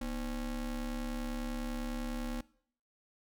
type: ring-modulated tone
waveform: square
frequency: 138 Hz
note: C#3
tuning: 7 cents flat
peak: -33 dBFS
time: 0.01-2.41 s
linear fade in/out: 5 ms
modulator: 103 Hz
effects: noise-tail reverb RT60 0.6 s tail -21 dB re dry